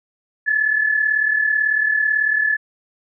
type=tone pair together; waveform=sine; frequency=1719 / 1757.1 Hz; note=A6 / A6; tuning=-41 / -3 cents; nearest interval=unison; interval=38 cents; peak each=-16 / -22 dBFS; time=0.46-2.57 s; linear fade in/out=20 ms; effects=none